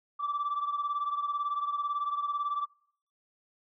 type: beating tone pair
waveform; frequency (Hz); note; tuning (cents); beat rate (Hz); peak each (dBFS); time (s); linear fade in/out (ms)
sine; 1161 / 1179; D6 / D6; -20 / +6; 18; -29 / -34; 0.19-2.66; 20
effects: noise-tail reverb RT60 0.6 s tail -24 dB re dry + tanh soft clip ceiling -25 dBFS